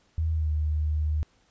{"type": "tone with pitch glide", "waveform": "sine", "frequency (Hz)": [80.2, 76.4], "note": ["E2", "D#2"], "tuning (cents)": [-47, -31], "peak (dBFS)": -23, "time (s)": [0.18, 1.23], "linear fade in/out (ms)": 0, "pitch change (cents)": -84, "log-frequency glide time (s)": [0.32, 0.5], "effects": ["pink hiss -65 dBFS RMS until 1.5 s", "resampled to 16000 Hz"]}